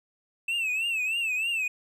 triangle tone with vibrato, 2637 Hz, E7, in tune, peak -24 dBFS, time 0.48-1.68 s, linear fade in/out 5 ms, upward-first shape triangle, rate 3.2 Hz, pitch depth 130 cents each way, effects none

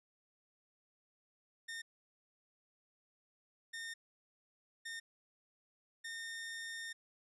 sawtooth tone bursts at uneven times, 1826 Hz, A#6, 36 cents flat, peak -39 dBFS, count 4, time 1.68-1.82 / 3.73-3.94 / 4.85-5 / 6.04-6.93 s, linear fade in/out 10 ms, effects resampled to 24000 Hz

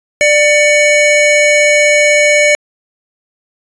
square tone pair together, 592.6 / 2242 Hz, D5 / C#7, +15 / +19 cents, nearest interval octave + major seventh, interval 2304 cents, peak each -10 dBFS, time 0.21-2.55 s, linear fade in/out 0 ms, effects resampled to 22050 Hz

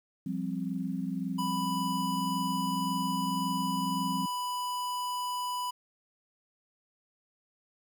sine chord, F suspended second, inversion none, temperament just, 174.61 / 196.44 / 261.9 Hz, F3 / G3 / C4, 0 / +4 / +2 cents, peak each -35 dBFS, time 0.26-4.26 s, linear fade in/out 5 ms
square tone, 990 Hz, B5, 4 cents sharp, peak -32 dBFS, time 1.38-5.71 s, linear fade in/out 10 ms
effects 10-bit

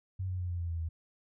sine tone with pitch steps, 93.9 / 91.7 / 89.56 / 87.46 / 85.41 / 83.41 / 81.46 Hz, F#2 / F#2 / F2 / F2 / F2 / E2 / E2, +26 / -15 / +44 / +3 / -38 / +21 / -20 cents, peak -32 dBFS, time 0.19-0.89 s, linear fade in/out 10 ms, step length 100 ms, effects none

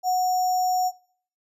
sine tone with sample-and-hold, 736 Hz, F#5, 9 cents flat, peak -19 dBFS, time 0.03-0.92 s, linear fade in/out 50 ms, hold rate 6300 Hz, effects noise-tail reverb RT60 0.6 s tail -24 dB re dry + resampled to 32000 Hz

